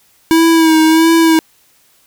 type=tone with vibrato; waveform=square; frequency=323.1 Hz; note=E4; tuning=35 cents flat; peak=-7 dBFS; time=0.31-1.39 s; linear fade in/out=0 ms; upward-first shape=sine; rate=1.5 Hz; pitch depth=38 cents each way; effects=white hiss -52 dBFS RMS until 2.06 s